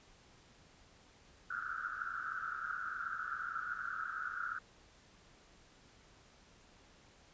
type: band-pass noise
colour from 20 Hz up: white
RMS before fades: -41 dBFS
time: 1.5-4.59 s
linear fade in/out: 5 ms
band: 1300 to 1500 Hz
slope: 96 dB/octave
effects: pink hiss -63 dBFS RMS until 7.33 s + resampled to 16000 Hz

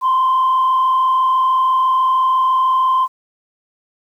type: tone with frequency modulation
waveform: sine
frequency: 1040 Hz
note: C6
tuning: 11 cents flat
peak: -10 dBFS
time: 0.01-3.08 s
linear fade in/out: 50 ms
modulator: 33.9 Hz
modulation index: 0.58
effects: tanh soft clip ceiling -9 dBFS + 8-bit

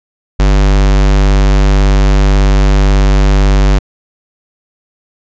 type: tone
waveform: square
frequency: 49.07 Hz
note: G1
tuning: 2 cents sharp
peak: -6 dBFS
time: 0.39-3.79 s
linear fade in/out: 10 ms
effects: resampled to 16000 Hz

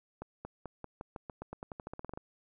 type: accelerating click train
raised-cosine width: 1 ms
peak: -27 dBFS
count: 19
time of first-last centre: 0.22-2.175 s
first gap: 230 ms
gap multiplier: 0.9
effects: none

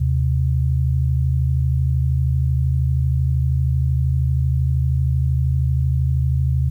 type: tone pair together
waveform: sine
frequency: 77.5 / 130.34 Hz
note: D#2 / C3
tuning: -6 / -6 cents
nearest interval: major sixth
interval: 900 cents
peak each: -18 dBFS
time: 0-6.7 s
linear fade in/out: 10 ms
effects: 9-bit

